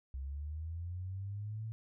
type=linear sweep; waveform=sine; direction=up; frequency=65 to 112.7 Hz; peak=-38 dBFS; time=0.14-1.72 s; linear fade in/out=0 ms; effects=none